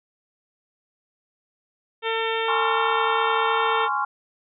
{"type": "harmonic tone", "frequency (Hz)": 450.7, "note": "A4", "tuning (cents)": 42, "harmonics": [1, 2, 3, 4, 5, 6, 7, 8], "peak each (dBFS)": [-26, -29, -31, -32, -33, -34, -34, -35], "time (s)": [2.02, 3.89], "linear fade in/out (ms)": 50}
{"type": "chord", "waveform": "sine", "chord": "Db major seventh", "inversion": "second", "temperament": "just", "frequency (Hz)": [831.5, 1039.4, 1108.7, 1385.9], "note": ["Ab5", "C6", "Db6", "F6"], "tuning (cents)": [2, -12, 0, -14], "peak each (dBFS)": -27, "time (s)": [2.48, 4.05], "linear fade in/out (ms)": 5}
{"effects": []}